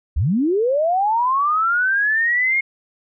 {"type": "linear sweep", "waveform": "sine", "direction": "up", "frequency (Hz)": [54.4, 2165], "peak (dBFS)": -15, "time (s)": [0.16, 2.61], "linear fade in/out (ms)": 10, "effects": []}